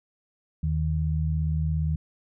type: tone pair together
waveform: sine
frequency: 78.61 / 156 Hz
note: D#2 / D#3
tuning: +18 / +5 cents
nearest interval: octave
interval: 1187 cents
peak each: -25 / -26 dBFS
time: 0.63-1.96 s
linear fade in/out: 5 ms
effects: none